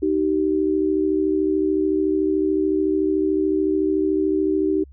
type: tone pair together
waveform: sine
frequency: 311.1 / 384.8 Hz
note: D#4 / G4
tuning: 0 / -32 cents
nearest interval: major third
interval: 368 cents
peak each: -20 dBFS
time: 0.02-4.84 s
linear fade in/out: 10 ms
effects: added 68 Hz sine -42 dBFS peak until 4.92 s